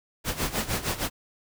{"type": "noise with tremolo", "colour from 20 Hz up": "pink", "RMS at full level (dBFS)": -26, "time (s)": [0.24, 1.1], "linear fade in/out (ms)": 50, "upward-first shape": "sine", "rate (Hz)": 6.5, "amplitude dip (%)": 80, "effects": []}